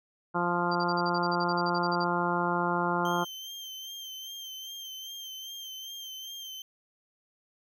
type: harmonic tone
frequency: 174.61 Hz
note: F3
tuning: in tune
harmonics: 1 / 2 / 3 / 4 / 5 / 6 / 7 / 8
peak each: -33 / -33 / -37 / -35 / -32 / -33 / -36 / -34 dBFS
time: 0.34-3.25 s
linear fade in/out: 20 ms
type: tone bursts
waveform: sine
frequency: 4699 Hz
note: D8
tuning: in tune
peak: -35 dBFS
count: 16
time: 0.71-2.045 s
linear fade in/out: 10 ms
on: 45 ms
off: 41 ms
type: tone with vibrato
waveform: 35% pulse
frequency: 3136 Hz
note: G7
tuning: in tune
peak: -37 dBFS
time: 3.05-6.62 s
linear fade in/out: 2 ms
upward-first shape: sine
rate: 2.5 Hz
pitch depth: 38 cents each way
effects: none